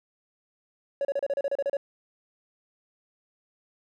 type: tone bursts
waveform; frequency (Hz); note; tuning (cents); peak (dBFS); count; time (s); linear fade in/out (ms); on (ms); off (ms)
triangle; 559; C#5; +14; -21; 11; 1.01-1.769; 2; 39; 33
effects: tanh soft clip ceiling -19 dBFS